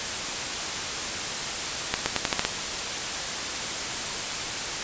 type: accelerating click train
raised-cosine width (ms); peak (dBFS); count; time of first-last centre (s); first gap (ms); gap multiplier
0.2; -4; 7; 1.94-2.45; 120; 0.86
effects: white hiss -29 dBFS RMS until 4.83 s + resampled to 16000 Hz